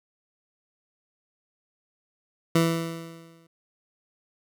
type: tone with exponential decay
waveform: 20% pulse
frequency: 165.5 Hz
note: E3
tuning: 7 cents sharp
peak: -12 dBFS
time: 2.55-3.47 s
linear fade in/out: 5 ms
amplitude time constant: 200 ms
effects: none